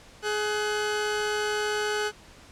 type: tone pair together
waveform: sawtooth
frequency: 420.9 / 1500 Hz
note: G#4 / F#6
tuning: +23 / +23 cents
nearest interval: octave + minor seventh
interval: 2200 cents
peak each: -23 / -27 dBFS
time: 0.22-2.12 s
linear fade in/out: 50 ms
effects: pink hiss -51 dBFS RMS until 2.51 s + low-pass 8000 Hz 12 dB/octave